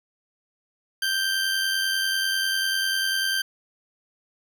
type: tone with amplitude modulation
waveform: 20% pulse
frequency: 1568 Hz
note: G6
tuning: in tune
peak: -16 dBFS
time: 1.02-3.42 s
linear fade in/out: 5 ms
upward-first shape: sine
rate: 90.1 Hz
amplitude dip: 40%
effects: none